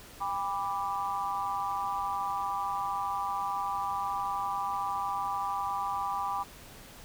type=chord; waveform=sine; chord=G major; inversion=none; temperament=equal with one note detuned; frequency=800.9 / 987.8 / 1174.7 Hz; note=G5 / B5 / D6; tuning=+37 / 0 / 0 cents; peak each=-34 dBFS; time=0.2-6.44 s; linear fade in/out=20 ms; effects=pink hiss -50 dBFS RMS until 7.04 s